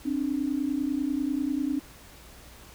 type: tone pair together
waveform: sine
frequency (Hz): 267.7 / 297.8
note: C4 / D4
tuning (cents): +40 / +24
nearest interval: major second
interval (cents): 184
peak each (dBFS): -28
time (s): 0.05-1.8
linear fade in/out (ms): 10
effects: added 60 Hz sine -55 dBFS peak until 2.74 s + pink hiss -50 dBFS RMS until 2.74 s